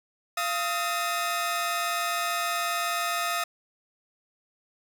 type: tone cluster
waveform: sawtooth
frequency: 690 / 1261 / 1818 Hz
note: F5 / D#6 / A#6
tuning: -21 / +23 / -44 cents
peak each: -27 / -25 / -31 dBFS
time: 0.37-3.44 s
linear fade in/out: 5 ms
effects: none